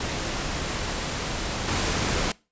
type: noise with level steps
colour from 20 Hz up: pink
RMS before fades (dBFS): -29 / -25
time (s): 0-2.32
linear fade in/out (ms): 5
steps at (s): 1.68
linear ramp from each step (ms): 5
effects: noise-tail reverb RT60 0.3 s tail -23 dB re dry + resampled to 16000 Hz